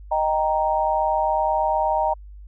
sine chord, Eb major, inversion none, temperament equal, 622.3 / 784 / 932.3 Hz, Eb5 / G5 / Bb5, 0 / 0 / 0 cents, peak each -23 / -23 / -22 dBFS, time 0.11-2.14 s, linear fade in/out 10 ms, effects added 50 Hz sine -38 dBFS peak until 2.47 s

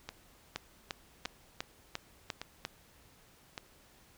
two click trains, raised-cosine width 0.2 ms, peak -18 / -22 dBFS, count 7 / 4, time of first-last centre 0.56-2.651 / 0.09-3.578 s, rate 2.87 / 0.86 Hz, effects pink hiss -62 dBFS RMS until 4.17 s

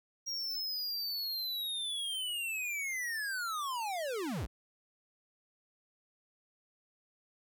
square linear sweep, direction down, 5650 to 32.82 Hz, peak -35 dBFS, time 0.26-4.47 s, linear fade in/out 20 ms, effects none

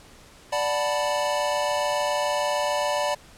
square chord, B minor seventh, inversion first, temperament equal, 587.3 / 740 / 880 / 987.8 Hz, D5 / F#5 / A5 / B5, 0 / 0 / 0 / 0 cents, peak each -26 / -32 / -31 / -30 dBFS, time 0.52-3.15 s, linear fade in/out 10 ms, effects pink hiss -50 dBFS RMS until 3.37 s + low-pass 10000 Hz 12 dB/octave

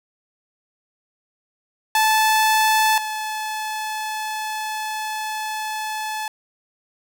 sawtooth tone pair in turn, 872 / 863.5 Hz, A5 / A5, -16 / -33 cents, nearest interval unison, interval 17 cents, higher first, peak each -11 / -21 dBFS, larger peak first, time 1.95-2.98 / 2.98-6.28 s, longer second, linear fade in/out 2 ms, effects none

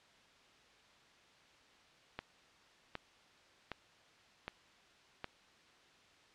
click train, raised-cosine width 0.3 ms, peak -24 dBFS, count 5, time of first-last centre 2.19-5.243 s, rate 1.31 Hz, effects white hiss -64 dBFS RMS until 6.34 s + low-pass 4000 Hz 12 dB/octave

